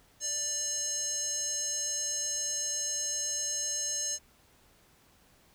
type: tone with band-pass filter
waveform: square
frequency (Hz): 587.3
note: D5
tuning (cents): 0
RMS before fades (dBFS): -33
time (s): 0.2-4.19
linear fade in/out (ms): 50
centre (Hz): 6500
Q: 6.9
effects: pink hiss -63 dBFS RMS until 5.54 s

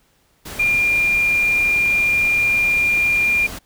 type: tone in noise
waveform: sine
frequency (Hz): 2400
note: D7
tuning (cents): +37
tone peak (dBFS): -14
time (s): 0.59-3.47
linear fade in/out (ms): 10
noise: pink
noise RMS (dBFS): -32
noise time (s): 0.45-3.59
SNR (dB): +15
effects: pink hiss -60 dBFS RMS until 3.65 s

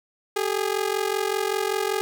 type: ring-modulated tone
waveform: sawtooth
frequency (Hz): 410.6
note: G#4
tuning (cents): -20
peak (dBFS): -16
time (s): 0.36-2.01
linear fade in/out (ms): 0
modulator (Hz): 22.6
effects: none

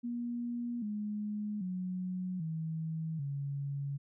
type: tone with pitch steps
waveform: sine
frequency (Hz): 239.1 / 209.4 / 183.31 / 160.5 / 140.54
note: A#3 / G#3 / F#3 / E3 / C#3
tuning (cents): +44 / +15 / -16 / -46 / +24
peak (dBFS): -34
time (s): 0.03-3.98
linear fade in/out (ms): 20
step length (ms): 790
effects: none

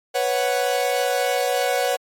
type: chord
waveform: 45% pulse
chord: B suspended second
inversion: none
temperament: equal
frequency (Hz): 493.9 / 554.4 / 740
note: B4 / C#5 / F#5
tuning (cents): 0 / 0 / 0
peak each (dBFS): -24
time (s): 0.14-1.97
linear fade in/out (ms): 20
effects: AAC 48 kbps

